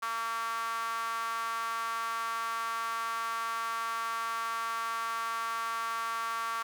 sawtooth tone with high-pass filter, 228.1 Hz, A#3, 37 cents flat, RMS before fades -34 dBFS, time 0.02-6.63 s, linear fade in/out 10 ms, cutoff 1200 Hz, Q 6.4, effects none

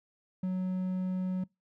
triangle tone, 185 Hz, F#3, in tune, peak -27 dBFS, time 0.43-1.44 s, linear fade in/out 5 ms, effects noise-tail reverb RT60 0.2 s tail -24 dB re dry

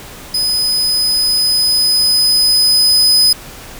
40% pulse tone with level ramp, 5020 Hz, D#8, 15 cents sharp, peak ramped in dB -12 to -6 dBFS, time 0.34-3.33 s, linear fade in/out 5 ms, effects pink hiss -33 dBFS RMS until 3.79 s

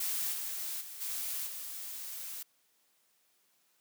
blue noise with level steps, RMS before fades -34 / -38 / -46 / -37 / -42 dBFS, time 0-2.43 s, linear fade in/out 5 ms, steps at 0.32 / 0.8 / 1 / 1.46 s, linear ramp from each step 20 ms, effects white hiss -72 dBFS RMS until 3.8 s + high-pass 150 Hz 12 dB/octave

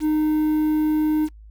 triangle tone with quantisation, 307.4 Hz, D#4, 21 cents flat, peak -15 dBFS, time 0-1.29 s, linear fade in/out 50 ms, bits 7, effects noise-tail reverb RT60 0.1 s tail -26 dB re dry + added 53 Hz sine -41 dBFS peak until 1.5 s

